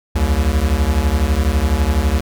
square beating tone pair, 65.41 / 77.41 Hz, C2 / D#2, 0 / -8 cents, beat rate 12 Hz, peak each -17 dBFS, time 0.15-2.21 s, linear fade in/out 10 ms, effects none

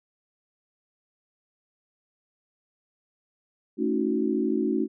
sine chord, D# half-diminished seventh, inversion second, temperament equal with one note detuned, 220 / 277.2 / 316.7 / 370 Hz, A3 / C#4 / D#4 / F#4, 0 / 0 / +31 / 0 cents, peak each -28 dBFS, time 3.77-4.88 s, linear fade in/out 50 ms, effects none

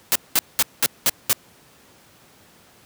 white noise bursts, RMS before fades -17 dBFS, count 6, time 0.12-1.33 s, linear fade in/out 0 ms, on 35 ms, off 200 ms, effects pink hiss -52 dBFS RMS until 2.85 s + high-pass 100 Hz 12 dB/octave

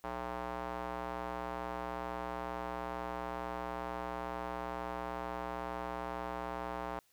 square tone with band-pass filter, 61.1 Hz, B1, 18 cents flat, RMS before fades -40 dBFS, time 0.04-6.99 s, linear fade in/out 0 ms, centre 890 Hz, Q 1.7, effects white hiss -71 dBFS RMS until 7.12 s

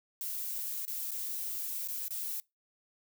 violet noise with dropouts, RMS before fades -37 dBFS, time 0.21-2.4 s, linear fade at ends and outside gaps 0 ms, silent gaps 0.852-0.879 / 1.108-1.117 / 1.876-1.885 / 2.081-2.107 s, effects noise-tail reverb RT60 0.2 s tail -24 dB re dry

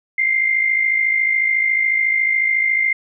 sine tone pair together, 2093 / 2147 Hz, C7 / C7, 0 / +44 cents, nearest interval unison, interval 44 cents, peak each -15 / -22 dBFS, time 0.18-2.93 s, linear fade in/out 5 ms, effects none

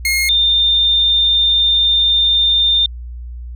sawtooth / sine tone pair in turn, 2148 / 3612 Hz, C7 / A7, +45 / +45 cents, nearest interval major sixth, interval 900 cents, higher second, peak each -10 dBFS, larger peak neither, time 0.05-0.29 / 0.29-2.86 s, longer second, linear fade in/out 2 ms, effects added 60 Hz sine -26 dBFS peak until 3.55 s

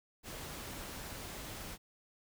pink noise, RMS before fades -45 dBFS, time 0.23-1.78 s, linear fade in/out 50 ms, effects none

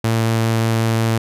sawtooth tone, 113.2 Hz, A2, 50 cents sharp, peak -11 dBFS, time 0.04-1.18 s, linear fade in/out 5 ms, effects resampled to 32000 Hz

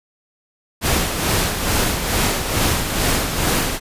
pink noise with tremolo, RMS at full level -17 dBFS, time 0.81-3.8 s, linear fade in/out 50 ms, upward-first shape sine, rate 2.3 Hz, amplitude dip 50%, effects resampled to 32000 Hz

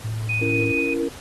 sine tone with vibrato, 110 Hz, A2, in tune, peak -24 dBFS, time 0.04-0.72 s, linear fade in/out 10 ms, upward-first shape triangle, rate 16 Hz, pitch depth 20 cents each way
sine tone with tremolo, 2489 Hz, D#7, in tune, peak -21 dBFS, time 0.29-0.94 s, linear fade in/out 5 ms, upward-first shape sine, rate 4.6 Hz, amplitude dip 35%
sine chord, A# diminished, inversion first, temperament just, 279.7 / 335.6 / 466.2 Hz, C#4 / E4 / A#4, +16 / +31 / 0 cents, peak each -26 dBFS, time 0.41-1.09 s, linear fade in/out 10 ms
effects pink hiss -41 dBFS RMS until 1.2 s + AAC 32 kbps

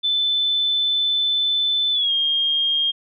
sine tone with pitch glide, 3518 to 3226 Hz, A7 to G7, -1 to +49 cents, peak -17 dBFS, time 0.03-2.92 s, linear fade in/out 20 ms, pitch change -150 cents, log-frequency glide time 1.92-2.12 s, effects none

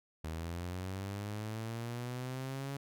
sawtooth linear sweep, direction up, 78.3 to 140 Hz, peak -34 dBFS, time 0.24-2.77 s, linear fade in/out 5 ms, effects none

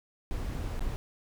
brown noise with dropouts, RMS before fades -33 dBFS, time 0.31-0.96 s, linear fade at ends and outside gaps 0 ms, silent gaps 0.793-0.807 s, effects none

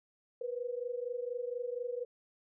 sine tone pair together, 479.8 / 504 Hz, A#4 / B4, +50 / +35 cents, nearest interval minor second, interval 85 cents, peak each -37 / -39 dBFS, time 0.41-2.05 s, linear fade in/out 5 ms, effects none

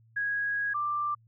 sine tone pair in turn, 1653 / 1181.1 Hz, G#6 / D6, -9 / +9 cents, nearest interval tritone, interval 582 cents, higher first, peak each -27 dBFS, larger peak neither, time 0.16-0.74 / 0.74-1.15 s, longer first, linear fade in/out 10 ms, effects added 113 Hz sine -58 dBFS peak until 1.27 s

